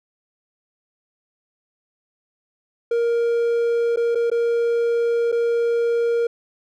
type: tone with dropouts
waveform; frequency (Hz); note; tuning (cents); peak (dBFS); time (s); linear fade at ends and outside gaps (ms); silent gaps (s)
triangle; 468.4; A#4; +8; -15; 2.91-6.27; 5; 3.961-3.971 / 4.149-4.154 / 4.301-4.315 / 5.318-5.324
effects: none